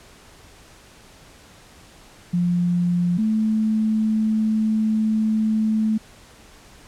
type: tone pair in turn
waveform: sine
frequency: 175.6 / 217.9 Hz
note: F3 / A3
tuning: +10 / -17 cents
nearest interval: major third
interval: 373 cents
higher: second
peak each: -17 dBFS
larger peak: neither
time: 2.33-3.18 / 3.18-5.98 s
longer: second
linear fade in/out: 10 ms
effects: pink hiss -48 dBFS RMS until 6.87 s + low-pass 10000 Hz 12 dB/octave